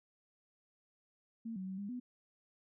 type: tone with pitch steps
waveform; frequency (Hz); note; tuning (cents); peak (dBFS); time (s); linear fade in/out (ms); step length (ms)
sine; 227.1 / 187.9 / 189.8 / 201.7 / 247.9; A#3 / F#3 / F#3 / G3 / B3; -45 / +27 / +44 / +50 / +7; -39; 1.45-2; 10; 110
effects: none